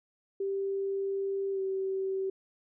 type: tone with pitch glide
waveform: sine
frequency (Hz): 392 to 383.9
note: G4 to G4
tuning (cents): 0 to -36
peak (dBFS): -29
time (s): 0.4-2.3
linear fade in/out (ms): 5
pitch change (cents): -36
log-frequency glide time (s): 1.52-1.6
effects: none